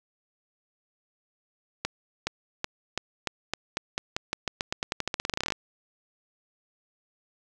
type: accelerating click train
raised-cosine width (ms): 0.2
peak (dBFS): -10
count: 29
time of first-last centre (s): 1.85-5.522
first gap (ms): 420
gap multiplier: 0.89
effects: none